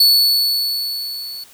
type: tone with level ramp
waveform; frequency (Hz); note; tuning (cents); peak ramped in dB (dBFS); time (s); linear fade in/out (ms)
45% pulse; 4435; C#8; 0; -7 to -28; 0-1.44; 5
effects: white hiss -46 dBFS RMS until 1.53 s